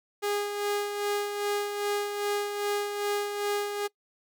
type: tone with tremolo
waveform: sawtooth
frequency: 410.1 Hz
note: G#4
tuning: 22 cents flat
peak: -22 dBFS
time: 0.22-3.88 s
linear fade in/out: 20 ms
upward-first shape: sine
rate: 2.5 Hz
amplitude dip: 50%
effects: noise-tail reverb RT60 0.1 s tail -23 dB re dry